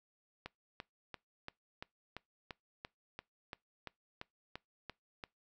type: click train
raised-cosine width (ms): 0.3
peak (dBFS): -27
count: 15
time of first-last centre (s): 0.46-5.238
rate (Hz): 2.93
effects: noise-tail reverb RT60 0.2 s tail -24 dB re dry